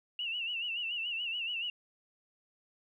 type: tone with vibrato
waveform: sine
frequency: 2800 Hz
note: F7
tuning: 4 cents sharp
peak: -33 dBFS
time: 0.19-1.7 s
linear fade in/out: 2 ms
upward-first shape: sine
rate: 7 Hz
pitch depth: 97 cents each way
effects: 12-bit